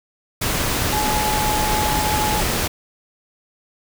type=tone in noise; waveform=sine; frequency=850 Hz; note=G#5; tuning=40 cents sharp; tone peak=-21 dBFS; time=0.92-2.41 s; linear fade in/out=10 ms; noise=pink; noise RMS=-21 dBFS; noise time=0.41-2.68 s; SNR=-3 dB; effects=none